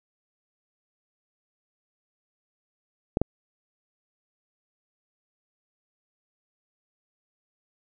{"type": "clicks", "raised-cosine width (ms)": 2, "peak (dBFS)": -8, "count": 2, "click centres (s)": [3.171, 3.216], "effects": []}